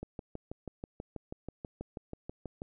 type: click train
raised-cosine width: 2 ms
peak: -26 dBFS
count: 17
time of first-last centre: 0.03-2.619 s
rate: 6.18 Hz
effects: none